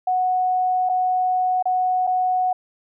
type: tone with dropouts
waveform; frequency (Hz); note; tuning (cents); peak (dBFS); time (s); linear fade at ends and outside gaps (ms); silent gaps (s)
sine; 737; F#5; -7; -17; 0.07-2.53; 5; 0.891-0.895 / 1.626-1.655 / 2.069-2.073
effects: none